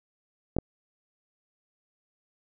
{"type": "clicks", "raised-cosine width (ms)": 2, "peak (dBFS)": [-15, -12], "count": 2, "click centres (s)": [0.566, 0.586], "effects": []}